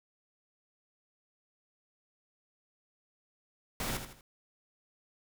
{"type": "noise with echo", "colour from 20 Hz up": "pink", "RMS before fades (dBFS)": -35, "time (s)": [3.8, 3.97], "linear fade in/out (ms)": 2, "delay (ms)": 80, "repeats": 3, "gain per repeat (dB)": -8, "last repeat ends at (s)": 4.21, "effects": []}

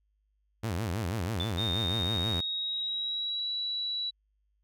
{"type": "tone with vibrato", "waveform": "sawtooth", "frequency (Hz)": 98.3, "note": "G2", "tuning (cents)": 5, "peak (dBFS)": -26, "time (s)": [0.63, 2.41], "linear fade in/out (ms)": 10, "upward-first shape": "sine", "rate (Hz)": 6.2, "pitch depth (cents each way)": 290}
{"type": "tone with exponential decay", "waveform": "sine", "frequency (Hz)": 3520, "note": "A7", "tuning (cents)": 0, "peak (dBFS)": -29, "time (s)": [1.4, 1.63], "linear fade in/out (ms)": 2, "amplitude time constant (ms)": 48}
{"type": "tone with pitch glide", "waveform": "sine", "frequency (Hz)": [3662, 3925], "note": ["A#7", "B7"], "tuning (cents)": [-32, -11], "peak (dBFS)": -30, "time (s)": [1.57, 4.11], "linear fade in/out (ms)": 20, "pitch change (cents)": 121, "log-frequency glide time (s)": [1.76, 3.5]}
{"effects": ["added 51 Hz sine -70 dBFS peak until 4.63 s"]}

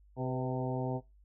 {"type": "harmonic tone with a mistuned harmonic", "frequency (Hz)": 129, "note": "C3", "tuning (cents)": -24, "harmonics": [1, 2, 3, 4, 5, 6, 7], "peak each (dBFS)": [-35, -38, -40, -41, -42, -43, -43], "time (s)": [0.16, 1.01], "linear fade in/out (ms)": 50, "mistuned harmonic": 4, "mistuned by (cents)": -40, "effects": ["noise-tail reverb RT60 0.2 s tail -17 dB re dry", "added 50 Hz sine -58 dBFS peak until 1.24 s"]}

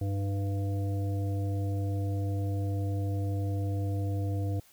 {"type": "harmonic tone with a mistuned harmonic", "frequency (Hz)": 98.7, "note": "G2", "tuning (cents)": 12, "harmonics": [1, 3, 5, 7], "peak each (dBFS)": [-28, -38, -42, -45], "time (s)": [0.01, 4.6], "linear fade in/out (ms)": 5, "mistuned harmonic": 3, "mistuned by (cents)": 34, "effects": ["white hiss -60 dBFS RMS until 4.72 s"]}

